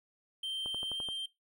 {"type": "tone with pitch glide", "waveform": "triangle", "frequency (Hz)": [3136, 3154], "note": ["G7", "G7"], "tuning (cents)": [0, 10], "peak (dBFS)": -33, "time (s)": [0.43, 1.26], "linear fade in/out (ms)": 5, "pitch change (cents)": 10, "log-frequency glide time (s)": [0.87, 1.04]}
{"type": "click train", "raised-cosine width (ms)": 1, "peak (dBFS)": -31, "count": 6, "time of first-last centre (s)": [0.66, 1.087], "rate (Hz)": 11.7}
{"effects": ["noise-tail reverb RT60 0.2 s tail -19 dB re dry"]}